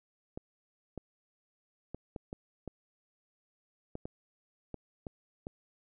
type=clicks; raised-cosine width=2 ms; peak=-26 dBFS; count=11; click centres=0.375 / 0.977 / 1.946 / 2.162 / 2.329 / 2.677 / 3.954 / 4.055 / 4.743 / 5.068 / 5.469 s; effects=none